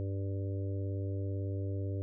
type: harmonic tone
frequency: 98 Hz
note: G2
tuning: in tune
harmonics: 1 / 3 / 4 / 5 / 6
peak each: -33 / -43 / -45 / -47 / -49 dBFS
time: 0-2.02 s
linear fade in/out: 0 ms
effects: none